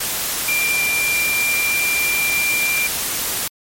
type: tone in noise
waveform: sine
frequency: 2376 Hz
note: D7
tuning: 20 cents sharp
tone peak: -17 dBFS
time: 0.48-2.87 s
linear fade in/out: 5 ms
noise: white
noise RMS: -22 dBFS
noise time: 0-3.48 s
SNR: +2 dB
effects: MP3 64 kbps